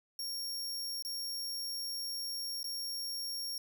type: tone with dropouts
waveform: sawtooth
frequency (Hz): 5540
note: F8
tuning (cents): -15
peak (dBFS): -34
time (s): 0.19-3.58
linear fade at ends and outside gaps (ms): 2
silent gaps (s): 1.024-1.049 / 2.631-2.642
effects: none